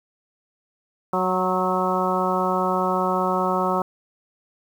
harmonic tone with a mistuned harmonic, 185 Hz, F#3, in tune, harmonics 1 / 2 / 3 / 4 / 5 / 6 / 7, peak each -27 / -27 / -27 / -27 / -27 / -27 / -27 dBFS, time 1.13-3.82 s, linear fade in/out 2 ms, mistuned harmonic 6, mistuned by -25 cents, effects 8-bit

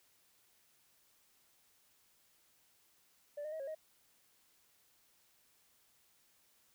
sine tone with pitch steps, 584 / 612 / 635 / 547 / 627 Hz, D5 / D#5 / D#5 / C#5 / D#5, -10 / -29 / +35 / -23 / +13 cents, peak -38 dBFS, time 3.37-3.75 s, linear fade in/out 10 ms, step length 76 ms, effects tanh soft clip ceiling -38 dBFS + white hiss -71 dBFS RMS until 6.74 s

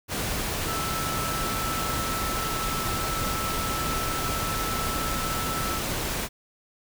sine tone in noise, 1318.5 Hz, E6, in tune, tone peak -31 dBFS, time 0.65-5.81 s, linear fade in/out 50 ms, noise pink, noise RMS -29 dBFS, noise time 0.08-6.29 s, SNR -5 dB, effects none

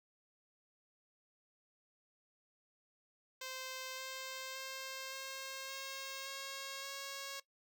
5% pulse tone with pitch steps, 520 / 524.8 / 529.7 / 534.6 / 539.6 / 544.6 / 549.6 Hz, C5 / C5 / C5 / C5 / C#5 / C#5 / C#5, -11 / +5 / +21 / +37 / -47 / -31 / -15 cents, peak -32 dBFS, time 3.41-7.4 s, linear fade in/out 5 ms, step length 570 ms, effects noise-tail reverb RT60 0.1 s tail -17 dB re dry

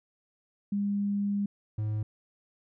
sine / triangle tone pair in turn, 202.2 / 107.11 Hz, G#3 / A2, -46 / -46 cents, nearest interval major seventh, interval 1100 cents, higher first, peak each -26 dBFS, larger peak neither, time 0.72-1.46 / 1.78-2.03 s, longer first, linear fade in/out 5 ms, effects none

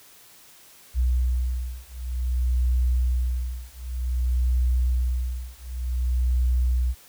sine beating tone pair, 61.74 / 62.28 Hz, B1 / B1, 0 / +15 cents, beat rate 0.54 Hz, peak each -24 / -24 dBFS, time 0.94-6.95 s, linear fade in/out 50 ms, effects white hiss -51 dBFS RMS until 7.08 s

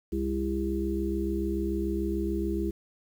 harmonic tone, 66.9 Hz, C2, 39 cents sharp, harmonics 1 / 3 / 5 / 6, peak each -32 / -33 / -30 / -35 dBFS, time 0.12-2.71 s, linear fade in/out 10 ms, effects 9-bit

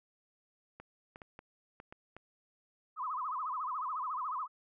clicks, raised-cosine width 0.5 ms, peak -33 dBFS, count 7, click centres 0.8 / 1.159 / 1.218 / 1.391 / 1.801 / 1.925 / 2.166 s
sine tone with vibrato, 1126 Hz, C#6, 27 cents sharp, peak -34 dBFS, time 2.96-4.48 s, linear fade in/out 50 ms, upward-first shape sine, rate 14 Hz, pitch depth 230 cents each way
effects none

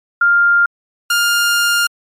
sine / sawtooth tone pair in turn, 1400 / 1406.2 Hz, F6 / F6, +4 / +11 cents, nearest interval unison, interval 7 cents, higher second, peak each -8 dBFS, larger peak neither, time 0.21-0.66 / 1.1-1.87 s, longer second, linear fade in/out 5 ms, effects MP3 64 kbps

